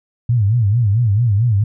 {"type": "tone with vibrato", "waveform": "sine", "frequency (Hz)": 110, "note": "A2", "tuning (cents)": 0, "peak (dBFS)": -11, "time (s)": [0.29, 1.64], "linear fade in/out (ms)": 5, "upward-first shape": "sine", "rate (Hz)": 4.5, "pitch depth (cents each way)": 200, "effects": []}